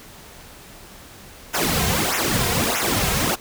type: noise with flanger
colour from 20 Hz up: pink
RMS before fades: -21 dBFS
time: 1.53-3.36 s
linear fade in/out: 20 ms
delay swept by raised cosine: 0.22 to 3.52 ms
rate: 1.6 Hz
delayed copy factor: -0.95
effects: pink hiss -43 dBFS RMS until 3.4 s